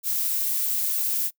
violet noise, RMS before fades -25 dBFS, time 0.03-1.31 s, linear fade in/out 50 ms, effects noise-tail reverb RT60 0.1 s tail -23 dB re dry

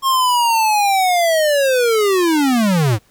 square linear sweep, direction down, 1083 to 98 Hz, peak -13 dBFS, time 0.02-2.99 s, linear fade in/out 50 ms, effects pink hiss -55 dBFS RMS until 3.1 s

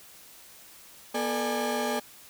35% pulse tone cluster, 242 / 437.5 / 596 / 820 Hz, B3 / A4 / D5 / G#5, -35 / -10 / +25 / -22 cents, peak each -31 dBFS, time 1.14-2 s, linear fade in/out 10 ms, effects white hiss -51 dBFS RMS until 2.29 s

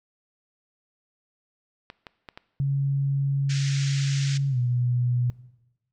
clicks, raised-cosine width 0.3 ms, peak -23 dBFS, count 4, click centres 1.901 / 2.068 / 2.288 / 2.375 s
sine tone with pitch glide, 138.59 to 122.76 Hz, C#3 to B2, 0 to -10 cents, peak -21 dBFS, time 2.6-5.3 s, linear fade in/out 0 ms, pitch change -210 cents, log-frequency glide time 4.49-4.58 s
white band-pass noise, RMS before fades -36 dBFS, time 3.49-4.38 s, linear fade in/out 10 ms, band 1500 to 6900 Hz, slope 48 dB/octave
effects noise-tail reverb RT60 1.0 s tail -19 dB re dry

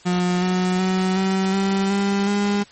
35% pulse tone with pitch steps, 179.2 / 182.97 / 186.81 / 190.74 / 194.74 / 198.83 / 203 Hz, F3 / F#3 / F#3 / G3 / G3 / G3 / G#3, +45 / -19 / +17 / -47 / -11 / +25 / -39 cents, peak -16 dBFS, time 0.05-2.64 s, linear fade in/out 20 ms, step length 370 ms, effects white hiss -48 dBFS RMS until 2.71 s + MP3 32 kbps

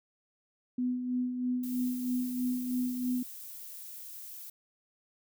sine tone with tremolo, 249.5 Hz, B3, 18 cents sharp, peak -27 dBFS, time 0.78-3.23 s, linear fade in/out 5 ms, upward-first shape sine, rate 3.1 Hz, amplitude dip 50%
violet noise, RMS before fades -45 dBFS, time 1.63-4.5 s, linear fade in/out 5 ms
effects none

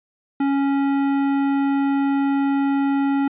sine tone with tanh clipping, 277.2 Hz, C#4, in tune, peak -19 dBFS, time 0.4-3.28 s, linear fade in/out 5 ms, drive 15 dB, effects resampled to 8000 Hz

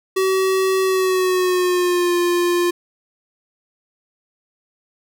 square tone with pitch glide, 380 to 350.5 Hz, F#4 to F4, +46 to +6 cents, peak -16 dBFS, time 0.16-2.71 s, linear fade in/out 10 ms, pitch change -140 cents, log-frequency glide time 0.82-2.15 s, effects none

